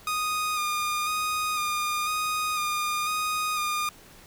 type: tone with vibrato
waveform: sawtooth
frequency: 1228 Hz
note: D#6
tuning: 23 cents flat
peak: -22 dBFS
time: 0.07-3.89 s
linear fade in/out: 2 ms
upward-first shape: square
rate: 1 Hz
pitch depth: 20 cents each way
effects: pink hiss -51 dBFS RMS until 4.26 s